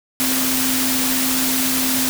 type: tone in noise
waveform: sine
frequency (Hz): 259.7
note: C4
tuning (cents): -13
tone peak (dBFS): -22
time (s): 0.2-2.09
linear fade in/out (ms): 0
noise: white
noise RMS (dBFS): -20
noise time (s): 0.2-2.09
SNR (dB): -5
effects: none